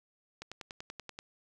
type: click train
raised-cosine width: 0.2 ms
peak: -25 dBFS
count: 9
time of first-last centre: 0.42-1.189 s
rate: 10.4 Hz
effects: none